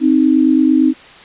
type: tone pair together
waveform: sine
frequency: 262.3 / 311.1 Hz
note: C4 / D#4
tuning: +4 / 0 cents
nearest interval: minor third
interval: 296 cents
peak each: -11 dBFS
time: 0-0.94 s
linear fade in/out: 50 ms
effects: white hiss -39 dBFS RMS until 1.24 s + resampled to 8000 Hz